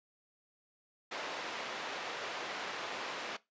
pink band-pass noise, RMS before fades -41 dBFS, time 1.11-3.37 s, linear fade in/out 10 ms, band 510 to 3800 Hz, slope 12 dB/octave, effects noise-tail reverb RT60 0.2 s tail -19 dB re dry + resampled to 16000 Hz

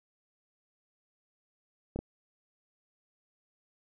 clicks, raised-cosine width 2 ms, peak -22 dBFS, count 2, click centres 1.96 / 1.99 s, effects none

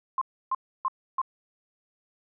sine tone bursts, 1055 Hz, C6, 14 cents sharp, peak -23 dBFS, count 4, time 0.18-1.216 s, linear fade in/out 2 ms, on 34 ms, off 300 ms, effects none

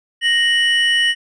triangle tone pair together, 1864.7 / 2960 Hz, A#6 / F#7, 0 / 0 cents, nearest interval minor sixth, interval 800 cents, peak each -14 dBFS, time 0.21-1.15 s, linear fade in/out 50 ms, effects resampled to 24000 Hz

